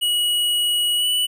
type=tone with pitch glide; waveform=square; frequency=2914 to 2962 Hz; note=F#7 to F#7; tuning=-27 to +1 cents; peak=-18 dBFS; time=0.01-1.27 s; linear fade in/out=20 ms; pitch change=+28 cents; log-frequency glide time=0.97-1.06 s; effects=none